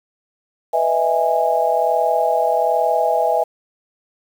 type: chord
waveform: sine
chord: E major seventh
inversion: second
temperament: just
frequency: 494.4 / 618.1 / 659.3 / 824.1 Hz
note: B4 / D#5 / E5 / G#5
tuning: +2 / -12 / 0 / -14 cents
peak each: -22 / -22 / -18 / -19 dBFS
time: 0.73-3.44 s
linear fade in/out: 10 ms
effects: 7-bit